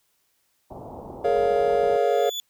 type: low-pass noise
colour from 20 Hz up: white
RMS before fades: -39 dBFS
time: 0.7-1.97 s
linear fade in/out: 10 ms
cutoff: 910 Hz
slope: 48 dB/octave
type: chord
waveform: triangle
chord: Bb minor seventh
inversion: third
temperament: just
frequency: 419.5 / 466.2 / 559.4 / 699.2 Hz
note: Ab4 / Bb4 / Db5 / F5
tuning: +17 / 0 / +16 / +2 cents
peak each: -22 dBFS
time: 1.24-2.3 s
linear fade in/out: 10 ms
type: tone with exponential growth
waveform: 35% pulse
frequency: 3456 Hz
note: A7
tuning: 32 cents flat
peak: -24 dBFS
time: 1.8-2.4 s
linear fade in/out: 0 ms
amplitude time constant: 130 ms
effects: white hiss -69 dBFS RMS until 2.49 s